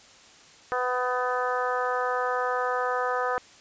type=harmonic tone with a mistuned harmonic; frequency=250 Hz; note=B3; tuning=21 cents sharp; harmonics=2 / 3 / 4 / 5 / 6 / 7; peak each=-29 / -31 / -32 / -30 / -34 / -37 dBFS; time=0.72-3.38 s; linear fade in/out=0 ms; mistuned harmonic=6; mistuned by=+16 cents; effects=white hiss -52 dBFS RMS until 3.6 s + resampled to 16000 Hz